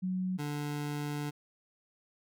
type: tone pair in turn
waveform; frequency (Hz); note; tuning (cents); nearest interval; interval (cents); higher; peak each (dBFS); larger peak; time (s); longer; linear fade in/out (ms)
sine / 25% pulse; 185 / 146.83; F#3 / D3; 0 / 0; major third; 400; first; -30 / -30; neither; 0.02-0.38 / 0.38-1.31; second; 20
effects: none